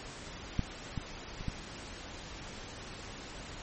clicks, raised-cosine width 5 ms, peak -16 / -22 / -30 / -21 dBFS, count 4, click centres 0.593 / 0.977 / 1.409 / 1.483 s, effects pink hiss -45 dBFS RMS until 3.62 s + MP3 32 kbps

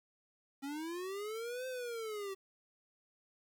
square linear two-way sweep, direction up then down, 270 to 520 to 380.7 Hz, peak -40 dBFS, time 0.62-2.35 s, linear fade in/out 20 ms, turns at 1.67 s, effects 11-bit

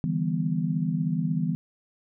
sine chord, E minor seventh, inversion third, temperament just, 148.33 / 164.81 / 197.78 / 247.2 Hz, D3 / E3 / G3 / B3, +18 / 0 / +16 / +2 cents, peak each -31 / -26 / -31 / -31 dBFS, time 0.04-1.55 s, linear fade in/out 0 ms, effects none

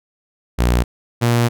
sawtooth tone pair in turn, 60.1 / 118.75 Hz, B1 / A#2, -46 / +33 cents, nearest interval octave, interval 1179 cents, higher second, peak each -9 dBFS, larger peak neither, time 0.58-0.84 / 1.21-1.49 s, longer second, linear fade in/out 20 ms, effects none

